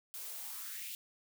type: noise with high-pass filter sweep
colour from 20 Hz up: blue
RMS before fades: -44 dBFS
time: 0.14-0.95 s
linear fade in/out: 0 ms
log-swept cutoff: 330 to 3000 Hz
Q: 3
effects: none